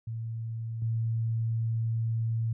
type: tone with level steps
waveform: sine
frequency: 113.6 Hz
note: A#2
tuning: 44 cents flat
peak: -32 / -26 dBFS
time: 0.07-2.53 s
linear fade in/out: 5 ms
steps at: 0.82 s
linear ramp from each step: 2 ms
effects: none